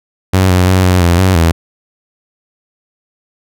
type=tone with pitch steps; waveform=sawtooth; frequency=94 / 90.9 / 93.3 / 91.2 / 86 / 93.8 / 82.8 Hz; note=F#2 / F#2 / F#2 / F#2 / F2 / F#2 / E2; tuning=+28 / -30 / +15 / -24 / -26 / +24 / +8 cents; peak=-3 dBFS; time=0.33-1.52 s; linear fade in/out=10 ms; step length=170 ms; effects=none